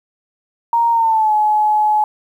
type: tone with pitch glide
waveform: sine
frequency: 932.3 to 850 Hz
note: A#5 to G#5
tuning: 0 to +40 cents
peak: -11 dBFS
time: 0.73-2.04 s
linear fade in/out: 2 ms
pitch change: -160 cents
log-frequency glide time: 0.91-1.33 s
effects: 8-bit